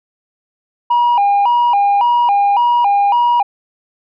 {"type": "tone with vibrato", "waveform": "sine", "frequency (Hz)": 880, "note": "A5", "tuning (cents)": 0, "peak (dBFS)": -7, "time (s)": [0.9, 3.43], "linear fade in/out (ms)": 10, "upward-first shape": "square", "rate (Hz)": 1.8, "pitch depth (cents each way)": 150, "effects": ["tanh soft clip ceiling -8 dBFS"]}